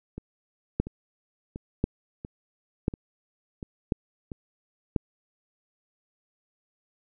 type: two click trains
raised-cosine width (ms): 3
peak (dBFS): -23 / -10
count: 7 / 5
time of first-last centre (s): 0.18-4.318 / 0.8-4.962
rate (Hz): 1.45 / 0.961
effects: none